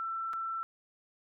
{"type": "tone with dropouts", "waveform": "sine", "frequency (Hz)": 1338, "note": "E6", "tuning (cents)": 25, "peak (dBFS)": -33, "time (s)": [0, 0.63], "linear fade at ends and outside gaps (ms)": 0, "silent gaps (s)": [0.332, 0.336], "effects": []}